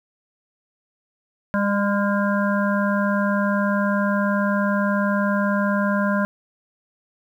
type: harmonic tone with a mistuned harmonic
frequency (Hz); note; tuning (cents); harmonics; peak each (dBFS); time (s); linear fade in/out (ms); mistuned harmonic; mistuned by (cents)
201.4; G3; +47; 1 / 3 / 5 / 7 / 8; -20 / -25 / -27 / -28 / -29; 1.54-6.25; 0; 5; +31
effects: 9-bit